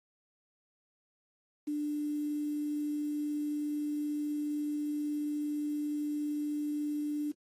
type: tone with quantisation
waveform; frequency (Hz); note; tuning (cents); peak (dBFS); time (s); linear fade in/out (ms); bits
sine; 296.3; D4; +15; -31; 1.67-7.32; 10; 9
effects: AAC 32 kbps